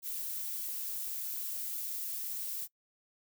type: noise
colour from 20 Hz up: violet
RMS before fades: -38 dBFS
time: 0.02-2.68 s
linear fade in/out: 50 ms
effects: noise-tail reverb RT60 0.1 s tail -23 dB re dry